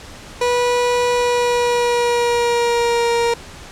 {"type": "tone with pitch glide", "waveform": "30% pulse", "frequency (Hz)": [488.2, 469.4], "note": ["B4", "A#4"], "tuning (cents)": [-20, 12], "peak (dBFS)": -12, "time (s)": [0.41, 3.34], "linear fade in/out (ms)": 5, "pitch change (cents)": -68, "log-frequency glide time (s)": [1.11, 3.1], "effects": ["pink hiss -37 dBFS RMS until 3.71 s", "low-pass 8000 Hz 12 dB/octave"]}